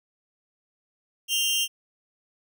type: tone pair together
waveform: sawtooth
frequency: 2794 / 3141 Hz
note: F7 / G7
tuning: 0 / +3 cents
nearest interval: major second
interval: 203 cents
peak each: -22 dBFS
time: 1.28-1.68 s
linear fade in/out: 50 ms
effects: none